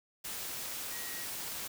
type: tone in noise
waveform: sine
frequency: 1900 Hz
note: A#6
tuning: 33 cents sharp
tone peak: -47 dBFS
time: 0.91-1.25 s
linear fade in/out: 10 ms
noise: white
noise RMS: -40 dBFS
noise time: 0.24-1.68 s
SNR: -10 dB
effects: none

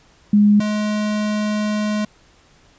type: tone pair in turn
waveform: sine / square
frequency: 207 / 211.1 Hz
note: G#3 / G#3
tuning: -5 / +29 cents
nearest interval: unison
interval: 34 cents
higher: second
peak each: -9 / -19 dBFS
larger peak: first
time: 0.33-0.6 / 0.6-2.05 s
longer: second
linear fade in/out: 5 ms
effects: pink hiss -53 dBFS RMS until 2.78 s + resampled to 16000 Hz

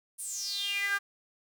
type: tone with high-pass filter sweep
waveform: sawtooth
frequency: 401.2 Hz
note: G4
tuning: 40 cents sharp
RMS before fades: -33 dBFS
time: 0.18-0.99 s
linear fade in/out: 20 ms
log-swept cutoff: 10000 to 1400 Hz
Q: 8.5
effects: none

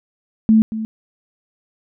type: tone with echo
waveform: sine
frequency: 220 Hz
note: A3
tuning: in tune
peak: -8 dBFS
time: 0.49-0.62 s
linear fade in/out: 0 ms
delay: 230 ms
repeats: 1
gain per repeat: -13 dB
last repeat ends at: 0.85 s
effects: none

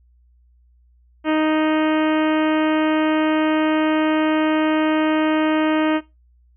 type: harmonic tone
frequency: 311.1 Hz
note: D#4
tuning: in tune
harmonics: 1 / 2 / 3 / 4 / 5 / 6 / 7 / 8 / 9 / 10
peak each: -17 / -23 / -27 / -29 / -31 / -33 / -34 / -35 / -36 / -37 dBFS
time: 1.24-6.01 s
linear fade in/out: 50 ms
effects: noise-tail reverb RT60 0.2 s tail -18 dB re dry + added 60 Hz sine -52 dBFS peak until 6.56 s

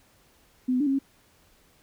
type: tone with pitch steps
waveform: sine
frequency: 254 / 251.6 / 293.4 / 270.5 / 273.2 Hz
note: B3 / B3 / D4 / C#4 / C#4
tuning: +49 / +32 / -2 / -42 / -25 cents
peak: -21 dBFS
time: 0.68-0.99 s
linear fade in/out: 10 ms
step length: 62 ms
effects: pink hiss -61 dBFS RMS until 1.82 s

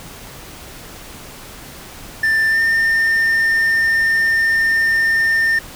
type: tone with pitch glide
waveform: triangle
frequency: 1779 to 1809.1 Hz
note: A6 to A6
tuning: +19 to +48 cents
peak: -11 dBFS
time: 2.23-5.59 s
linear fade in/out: 5 ms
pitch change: +29 cents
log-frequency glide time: 2.5-2.58 s
effects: pink hiss -36 dBFS RMS until 5.75 s

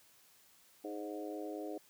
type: harmonic tone with a mistuned harmonic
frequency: 104.1 Hz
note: G#2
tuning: 5 cents sharp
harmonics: 3 / 4 / 5 / 6 / 7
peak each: -43 / -45 / -47 / -49 / -50 dBFS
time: 0.84-1.78 s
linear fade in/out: 5 ms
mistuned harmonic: 5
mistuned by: +23 cents
effects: white hiss -65 dBFS RMS until 1.89 s + high-pass 60 Hz 12 dB/octave

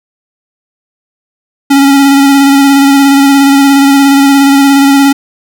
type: tone with vibrato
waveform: square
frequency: 277.2 Hz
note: C#4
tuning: in tune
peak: -3 dBFS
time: 1.7-5.13 s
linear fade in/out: 10 ms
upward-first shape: square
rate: 17 Hz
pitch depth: 18 cents each way
effects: none

